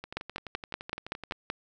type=two click trains; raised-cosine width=0.3 ms; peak=-23 / -15 dBFS; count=16 / 8; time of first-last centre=0.04-1.322 / 0.17-1.501 s; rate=11.7 / 5.26 Hz; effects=none